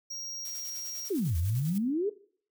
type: tone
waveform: square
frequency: 5630 Hz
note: F8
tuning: 13 cents sharp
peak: -36 dBFS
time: 0.1-1.09 s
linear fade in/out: 10 ms
type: noise with tremolo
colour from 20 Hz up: blue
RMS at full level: -44 dBFS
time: 0.45-1.78 s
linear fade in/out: 2 ms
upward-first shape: square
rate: 10 Hz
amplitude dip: 45%
type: exponential two-way sweep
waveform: sine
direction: down then up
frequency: 440 to 77.78 to 440 Hz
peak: -26 dBFS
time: 1.1-2.1 s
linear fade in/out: 10 ms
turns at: 1.37 s
effects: noise-tail reverb RT60 0.5 s tail -18 dB re dry